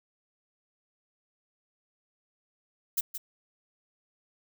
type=noise with echo; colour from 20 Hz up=violet; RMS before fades=-27 dBFS; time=2.97-3.01 s; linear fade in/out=10 ms; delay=170 ms; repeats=1; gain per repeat=-9 dB; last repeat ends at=3.18 s; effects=none